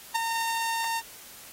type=tone with ADSR envelope; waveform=sawtooth; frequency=914 Hz; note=A#5; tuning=34 cents flat; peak=-17 dBFS; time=0.14-1.02 s; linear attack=18 ms; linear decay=7 ms; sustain=-6 dB; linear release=42 ms; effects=white hiss -47 dBFS RMS until 1.52 s + AAC 48 kbps